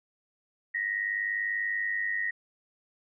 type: tone pair together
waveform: sine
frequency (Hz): 1864.7 / 1965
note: A#6 / B6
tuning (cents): 0 / -9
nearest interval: minor second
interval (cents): 91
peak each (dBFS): -29 / -33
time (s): 0.74-2.31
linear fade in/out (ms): 10
effects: none